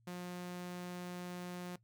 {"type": "tone", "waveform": "sawtooth", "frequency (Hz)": 178.3, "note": "F3", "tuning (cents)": 36, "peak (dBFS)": -38, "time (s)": [0.07, 1.76], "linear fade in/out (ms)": 5, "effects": ["noise-tail reverb RT60 0.1 s tail -19 dB re dry", "added 115 Hz sine -68 dBFS peak until 1.83 s"]}